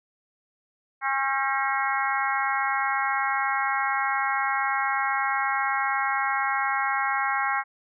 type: harmonic tone with a mistuned harmonic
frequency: 271.6 Hz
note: C#4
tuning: 35 cents flat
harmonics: 3 / 4 / 5 / 6 / 7 / 8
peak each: -28 / -29 / -30 / -31 / -31 / -32 dBFS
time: 1.01-7.64 s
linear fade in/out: 50 ms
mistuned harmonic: 6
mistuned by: -37 cents
effects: none